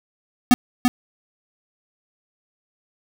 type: tone with echo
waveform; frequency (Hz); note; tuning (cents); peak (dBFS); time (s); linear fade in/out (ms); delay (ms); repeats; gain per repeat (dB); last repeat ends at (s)
square; 248.5; B3; +11; -9; 0.51-0.54; 0; 340; 1; -5; 0.88
effects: none